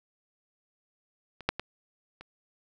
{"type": "clicks", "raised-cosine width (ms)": 0.3, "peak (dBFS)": [-27, -8, -17, -29], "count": 4, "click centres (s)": [1.407, 1.49, 1.596, 2.21], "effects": []}